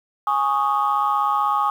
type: chord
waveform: sine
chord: Ab suspended fourth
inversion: none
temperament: equal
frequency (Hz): 830.6 / 1108.7 / 1244.5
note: Ab5 / Db6 / Eb6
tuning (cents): 0 / 0 / 0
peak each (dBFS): -21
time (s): 0.27-1.7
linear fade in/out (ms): 2
effects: tanh soft clip ceiling -10 dBFS + 8-bit